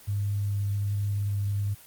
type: tone with vibrato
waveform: sine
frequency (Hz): 101.2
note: G#2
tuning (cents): -44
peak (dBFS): -25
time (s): 0.07-1.75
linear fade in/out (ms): 20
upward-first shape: triangle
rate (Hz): 1.3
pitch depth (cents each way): 8
effects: white hiss -51 dBFS RMS until 1.86 s + Opus 24 kbps